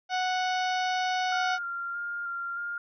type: harmonic tone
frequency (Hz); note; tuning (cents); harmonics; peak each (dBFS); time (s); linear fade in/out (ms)
738; F#5; -5; 1 / 2 / 3 / 4 / 5 / 6 / 7 / 8; -27 / -33 / -37 / -39 / -41 / -43 / -44 / -45; 0.09-1.59; 50
type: tone with vibrato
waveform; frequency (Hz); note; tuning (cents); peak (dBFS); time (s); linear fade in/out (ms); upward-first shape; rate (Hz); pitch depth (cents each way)
sine; 1396.9; F6; 0; -31; 1.32-2.78; 2; square; 1.6; 14
effects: none